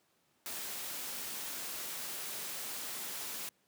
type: noise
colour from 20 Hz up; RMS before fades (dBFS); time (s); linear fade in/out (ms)
white; -41; 0.46-3.49; 0
effects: pink hiss -73 dBFS RMS until 3.67 s + high-pass 150 Hz 12 dB/octave